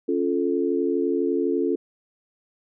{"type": "chord", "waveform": "sine", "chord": "Db augmented", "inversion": "none", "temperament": "equal with one note detuned", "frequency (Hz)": [277.2, 349.2, 437.2], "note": ["Db4", "F4", "A4"], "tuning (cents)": [0, 0, -11], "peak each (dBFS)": [-25, -24, -25], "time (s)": [0.08, 1.76], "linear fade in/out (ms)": 10, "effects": []}